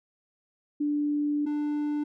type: tone pair in turn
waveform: sine / triangle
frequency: 293.7 / 295.9 Hz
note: D4 / D4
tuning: 0 / +13 cents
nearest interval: unison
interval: 13 cents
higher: second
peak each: -24 dBFS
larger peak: neither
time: 0.8-1.46 / 1.46-2.04 s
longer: first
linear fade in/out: 10 ms
effects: none